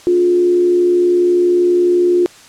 sine tone with frequency modulation, 354.2 Hz, F4, 24 cents sharp, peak -9 dBFS, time 0.07-2.26 s, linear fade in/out 0 ms, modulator 72.2 Hz, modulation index 0.3, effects white hiss -41 dBFS RMS until 2.48 s + low-pass 8000 Hz 12 dB/octave

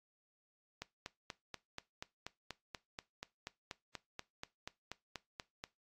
click train, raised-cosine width 0.2 ms, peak -25 dBFS, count 21, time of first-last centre 0.82-5.639 s, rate 4.15 Hz, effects noise-tail reverb RT60 0.2 s tail -19 dB re dry + AAC 48 kbps

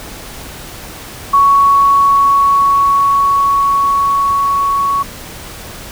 sine tone with level ramp, 1115 Hz, C#6, 10 cents sharp, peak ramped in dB -5 to -11 dBFS, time 1.33-5.03 s, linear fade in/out 10 ms, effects pink hiss -30 dBFS RMS until 5.91 s

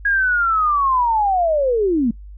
sine linear sweep, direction down, 1654 to 215 Hz, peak -14 dBFS, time 0.05-2.11 s, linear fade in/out 5 ms, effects noise-tail reverb RT60 0.1 s tail -23 dB re dry + added 50 Hz sine -34 dBFS peak until 2.37 s

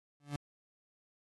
30% pulse tone with exponential growth, 144.4 Hz, D3, 29 cents flat, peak -30 dBFS, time 0.2-0.36 s, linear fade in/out 2 ms, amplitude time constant 34 ms, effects AAC 32 kbps

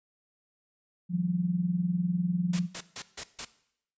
sine tone with tremolo, 177.2 Hz, F3, 25 cents sharp, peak -21 dBFS, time 1.09-2.68 s, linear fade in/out 50 ms, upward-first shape triangle, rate 20 Hz, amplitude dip 75%
white noise bursts, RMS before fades -36 dBFS, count 5, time 2.53-3.45 s, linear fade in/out 5 ms, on 64 ms, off 150 ms
effects noise-tail reverb RT60 0.7 s tail -17 dB re dry + resampled to 16000 Hz

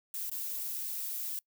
violet noise with dropouts, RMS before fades -37 dBFS, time 0.14-1.39 s, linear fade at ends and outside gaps 2 ms, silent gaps 0.297-0.315 s, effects noise-tail reverb RT60 0.1 s tail -24 dB re dry

